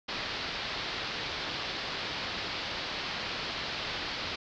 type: low-pass noise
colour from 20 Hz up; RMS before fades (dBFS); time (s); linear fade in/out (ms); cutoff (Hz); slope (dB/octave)
white; -36; 0.08-4.36; 10; 4800; 48
effects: none